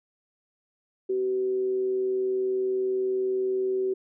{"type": "tone with amplitude modulation", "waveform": "sine", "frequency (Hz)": 380, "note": "F#4", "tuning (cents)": 46, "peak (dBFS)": -22, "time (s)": [1.09, 3.94], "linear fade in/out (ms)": 10, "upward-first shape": "sine", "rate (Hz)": 120, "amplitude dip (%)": 30, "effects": []}